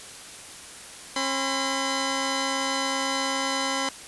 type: tone pair together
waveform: 10% pulse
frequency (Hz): 270.3 / 1013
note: C#4 / B5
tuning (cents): -44 / +44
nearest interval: octave + major seventh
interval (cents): 2288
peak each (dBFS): -19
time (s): 1.16-3.89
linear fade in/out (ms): 2
effects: white hiss -42 dBFS RMS until 4.07 s + resampled to 24000 Hz